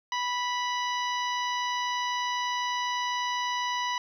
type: harmonic tone with a mistuned harmonic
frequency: 984 Hz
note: B5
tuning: 7 cents flat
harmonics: 1 / 2 / 3 / 4 / 5 / 6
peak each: -29 / -34 / -36 / -40 / -44 / -43 dBFS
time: 0.12-3.98 s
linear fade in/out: 2 ms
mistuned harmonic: 5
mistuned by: +23 cents
effects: 10-bit